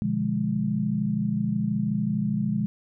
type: chord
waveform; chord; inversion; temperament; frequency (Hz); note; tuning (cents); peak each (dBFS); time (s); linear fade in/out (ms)
sine; B diminished seventh; none; equal with one note detuned; 123.47 / 148.71 / 174.61 / 207.7; B2 / D3 / F3 / Ab3; 0 / +22 / 0 / 0; -31 / -31 / -30 / -25; 0.02-2.66; 0
effects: none